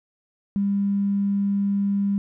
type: tone with tanh clipping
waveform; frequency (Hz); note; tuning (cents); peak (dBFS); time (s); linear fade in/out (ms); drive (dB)
triangle; 200; G3; +35; -19; 0.56-2.18; 0; 3
effects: none